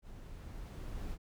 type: noise with level ramp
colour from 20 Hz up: brown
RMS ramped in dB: -50 to -40 dBFS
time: 0.02-1.18 s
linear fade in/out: 50 ms
effects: none